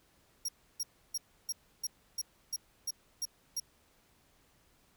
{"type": "tone bursts", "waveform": "sawtooth", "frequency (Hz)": 5610, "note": "F8", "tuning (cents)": 7, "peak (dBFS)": -30, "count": 10, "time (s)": [0.45, 3.6], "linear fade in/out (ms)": 5, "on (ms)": 36, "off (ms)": 310, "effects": ["pink hiss -68 dBFS RMS until 4.96 s"]}